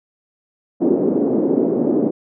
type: band-pass noise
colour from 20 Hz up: white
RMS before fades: -17 dBFS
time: 0.8-2.11 s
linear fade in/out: 20 ms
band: 230 to 400 Hz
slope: 24 dB/octave
effects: none